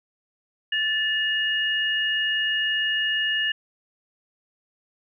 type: tone pair together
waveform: sine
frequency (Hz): 1751 / 2863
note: A6 / F7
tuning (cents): -9 / +42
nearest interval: major sixth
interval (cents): 851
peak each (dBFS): -24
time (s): 0.72-3.52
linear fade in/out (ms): 5
effects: none